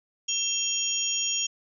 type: tone cluster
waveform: sine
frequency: 2704 / 3205 / 5640 / 6720 Hz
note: E7 / G7 / F8 / G#8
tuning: +43 / +38 / +16 / +19 cents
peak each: -36 / -29 / -31 / -29 dBFS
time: 0.28-1.47 s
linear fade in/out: 10 ms
effects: none